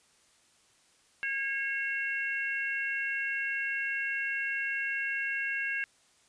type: harmonic tone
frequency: 545 Hz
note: C#5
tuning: 29 cents flat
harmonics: 3 / 4 / 5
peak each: -32 / -36 / -36 dBFS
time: 1.23-5.84 s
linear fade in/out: 0 ms
effects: white hiss -65 dBFS RMS until 6.28 s + resampled to 22050 Hz